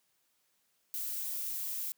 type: noise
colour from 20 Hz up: violet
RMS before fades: -37 dBFS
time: 0.94-1.92 s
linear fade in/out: 0 ms
effects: white hiss -75 dBFS RMS until 1.97 s + high-pass 100 Hz 12 dB/octave